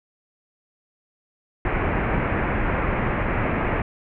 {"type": "low-pass noise", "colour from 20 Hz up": "pink", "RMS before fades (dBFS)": -23, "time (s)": [1.65, 3.82], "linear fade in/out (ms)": 2, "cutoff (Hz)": 2400, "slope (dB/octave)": 48, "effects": []}